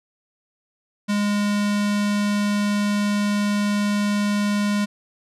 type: tone with notch filter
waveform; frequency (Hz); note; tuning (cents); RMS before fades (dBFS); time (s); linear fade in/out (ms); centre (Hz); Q
square; 205.7; G#3; -16; -21; 1.08-4.86; 20; 470; 0.88
effects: low-pass 9000 Hz 12 dB/octave